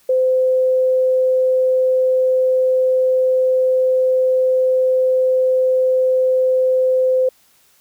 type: tone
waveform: sine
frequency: 515 Hz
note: C5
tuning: 28 cents flat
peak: -12 dBFS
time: 0.09-7.29 s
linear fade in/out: 5 ms
effects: white hiss -55 dBFS RMS until 7.8 s